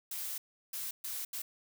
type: noise bursts at uneven times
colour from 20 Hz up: blue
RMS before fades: -39 dBFS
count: 4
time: 0.11-0.38 / 0.73-0.91 / 1.04-1.25 / 1.33-1.42 s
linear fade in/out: 5 ms
effects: none